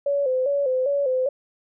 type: tone with vibrato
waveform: sine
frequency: 539 Hz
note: C#5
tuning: 49 cents flat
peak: -19 dBFS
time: 0.06-1.29 s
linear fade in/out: 5 ms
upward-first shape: square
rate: 2.5 Hz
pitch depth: 84 cents each way
effects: none